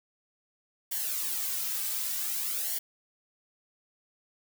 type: noise with flanger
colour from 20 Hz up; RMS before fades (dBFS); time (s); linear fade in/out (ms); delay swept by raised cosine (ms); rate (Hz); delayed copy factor
blue; -32; 0.91-2.79; 10; 0.79 to 2.89; 0.54; -0.7
effects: none

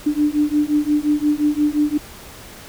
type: beating tone pair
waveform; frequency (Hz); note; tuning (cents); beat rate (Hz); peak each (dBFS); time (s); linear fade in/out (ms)
sine; 294.4 / 300.1; D4 / D4; +4 / +38; 5.7; -18; 0.06-1.98; 10
effects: pink hiss -39 dBFS RMS until 2.68 s

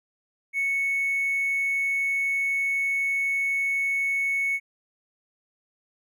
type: tone with hard clipping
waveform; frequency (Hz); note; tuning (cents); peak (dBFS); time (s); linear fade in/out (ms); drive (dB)
triangle; 2212; C#7; -4; -23; 0.53-4.6; 50; 4
effects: none

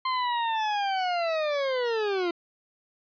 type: linear sweep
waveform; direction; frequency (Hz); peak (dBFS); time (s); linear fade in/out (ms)
40% pulse; down; 1047 to 336.7; -24; 0.05-2.31; 5
effects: resampled to 11025 Hz + 11-bit

